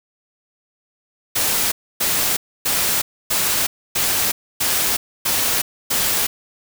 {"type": "noise bursts", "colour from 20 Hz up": "white", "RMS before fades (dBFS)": -19, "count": 8, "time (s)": [1.35, 6.27], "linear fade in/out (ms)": 10, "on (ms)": 370, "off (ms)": 280, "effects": []}